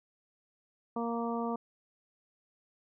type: harmonic tone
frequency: 233.1 Hz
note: A#3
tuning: in tune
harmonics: 1 / 2 / 3 / 4 / 5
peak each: -34 / -37 / -39 / -40 / -41 dBFS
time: 0.96-1.56 s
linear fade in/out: 5 ms
effects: none